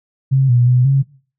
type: tone with pitch steps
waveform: sine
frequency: 134.1 / 121.7 / 125 / 136.6 Hz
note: C3 / B2 / B2 / C#3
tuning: +43 / -25 / +21 / -25 cents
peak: -9 dBFS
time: 0.31-1.03 s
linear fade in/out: 20 ms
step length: 180 ms
effects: noise-tail reverb RT60 0.4 s tail -19 dB re dry